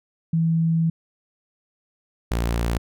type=tone pair in turn; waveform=sine / sawtooth; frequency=163.9 / 57.95 Hz; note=E3 / A#1; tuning=-10 / -10 cents; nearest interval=octave + tritone; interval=1800 cents; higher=first; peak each=-17 dBFS; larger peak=neither; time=0.33-0.9 / 2.31-2.78 s; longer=first; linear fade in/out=5 ms; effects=none